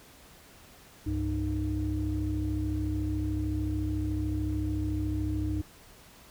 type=tone cluster; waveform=sine; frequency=66.9 / 100.6 / 306.6 Hz; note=C2 / G2 / D#4; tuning=+39 / +45 / -25 cents; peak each=-31 dBFS; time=1.06-5.62 s; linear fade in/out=10 ms; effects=tanh soft clip ceiling -21 dBFS + pink hiss -54 dBFS RMS until 6.3 s